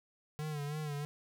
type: tone with vibrato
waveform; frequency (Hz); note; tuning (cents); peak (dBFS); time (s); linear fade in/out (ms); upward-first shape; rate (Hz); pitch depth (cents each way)
square; 149; D3; +25; -37; 0.39-1.05; 0; sine; 3.1; 66
effects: none